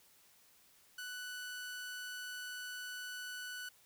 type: tone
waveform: sawtooth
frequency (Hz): 1487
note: F#6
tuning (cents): +8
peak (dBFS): -39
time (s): 0.98-3.69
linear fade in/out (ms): 5
effects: white hiss -66 dBFS RMS until 3.85 s